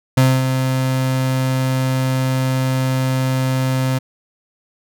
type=tone with ADSR envelope; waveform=35% pulse; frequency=130.6 Hz; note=C3; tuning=3 cents flat; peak=-7 dBFS; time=0.17-3.99 s; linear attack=7 ms; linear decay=240 ms; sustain=-7 dB; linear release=14 ms; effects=none